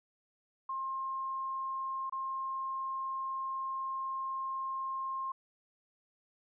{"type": "tone with dropouts", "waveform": "sine", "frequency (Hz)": 1064, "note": "C6", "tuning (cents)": 29, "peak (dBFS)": -34, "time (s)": [0.69, 5.32], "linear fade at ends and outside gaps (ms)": 5, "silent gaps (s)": [2.097, 2.123], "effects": []}